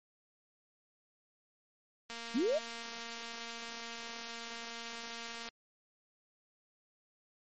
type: click train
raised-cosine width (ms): 0.2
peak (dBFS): -27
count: 787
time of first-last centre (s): 2.1-5.488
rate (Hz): 232
type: linear sweep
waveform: sine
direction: up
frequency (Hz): 197.9 to 665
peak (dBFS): -28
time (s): 2.34-2.59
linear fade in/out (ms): 20
effects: MP3 32 kbps